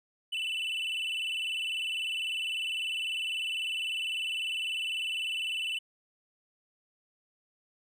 triangle tone with vibrato, 2830 Hz, F7, 22 cents sharp, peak -29 dBFS, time 0.32-5.79 s, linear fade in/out 10 ms, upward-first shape square, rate 20 Hz, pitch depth 92 cents each way, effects none

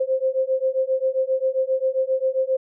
sine beating tone pair, 521 / 528.5 Hz, C5 / C5, -7 / +17 cents, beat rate 7.5 Hz, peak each -22 / -22 dBFS, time 0-2.57 s, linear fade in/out 10 ms, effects none

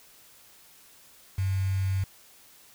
sine tone with quantisation, 96 Hz, G2, 36 cents flat, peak -24 dBFS, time 1.38-2.04 s, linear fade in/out 5 ms, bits 7, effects white hiss -55 dBFS RMS until 2.74 s

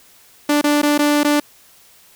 sawtooth tone with dropouts, 293.7 Hz, D4, in tune, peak -9 dBFS, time 0.49-1.4 s, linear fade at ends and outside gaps 5 ms, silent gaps 0.614-0.64 / 0.818-0.83 / 0.979-0.99 / 1.234-1.246 s, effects white hiss -49 dBFS RMS until 2.15 s

